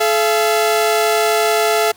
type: tone pair together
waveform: sawtooth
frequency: 430 / 680.8 Hz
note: A4 / F5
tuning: -40 / -44 cents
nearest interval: minor sixth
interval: 796 cents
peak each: -12 dBFS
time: 0-1.92 s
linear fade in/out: 10 ms
effects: pink hiss -47 dBFS RMS until 1.96 s + high-pass 80 Hz 12 dB/octave